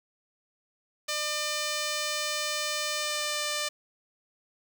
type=tone with pitch glide; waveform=5% pulse; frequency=600 to 595.9 Hz; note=D5 to D5; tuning=+37 to +25 cents; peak=-17 dBFS; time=1.08-3.69 s; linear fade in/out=10 ms; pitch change=-12 cents; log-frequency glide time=2.96-3.45 s; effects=none